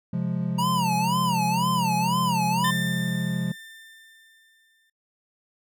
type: chord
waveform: triangle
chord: F minor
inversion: second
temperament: equal with one note detuned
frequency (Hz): 132.26 / 174.61 / 207.7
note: C3 / F3 / Ab3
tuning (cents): +19 / 0 / 0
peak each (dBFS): -28 / -24 / -29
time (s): 0.13-3.52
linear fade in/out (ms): 5
type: tone with vibrato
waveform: square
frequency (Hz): 932.3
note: A#5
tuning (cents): 0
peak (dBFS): -24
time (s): 0.58-2.71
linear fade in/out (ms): 10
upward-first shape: sine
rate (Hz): 2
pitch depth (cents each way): 180
type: tone with exponential decay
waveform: 30% pulse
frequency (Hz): 1791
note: A6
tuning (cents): +30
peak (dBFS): -22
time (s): 2.64-4.9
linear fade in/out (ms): 5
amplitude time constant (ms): 490
effects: noise-tail reverb RT60 0.1 s tail -23 dB re dry